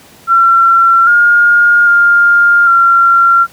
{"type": "tone with pitch steps", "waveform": "sine", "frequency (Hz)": [1359, 1420, 1404, 1373], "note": ["F6", "F6", "F6", "F6"], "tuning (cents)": [-48, 28, 9, -30], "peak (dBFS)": -4, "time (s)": [0.27, 3.47], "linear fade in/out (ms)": 50, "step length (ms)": 800, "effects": ["pink hiss -40 dBFS RMS until 3.52 s", "high-pass 100 Hz 12 dB/octave"]}